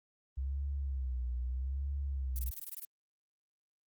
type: tone with vibrato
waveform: sine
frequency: 65.41 Hz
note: C2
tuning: in tune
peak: -33 dBFS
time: 0.37-2.51 s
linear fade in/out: 10 ms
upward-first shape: sine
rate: 0.79 Hz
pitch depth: 120 cents each way
type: noise bursts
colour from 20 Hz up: violet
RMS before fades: -42 dBFS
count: 10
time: 2.36-2.848 s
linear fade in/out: 0 ms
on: 29 ms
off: 22 ms
effects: Opus 32 kbps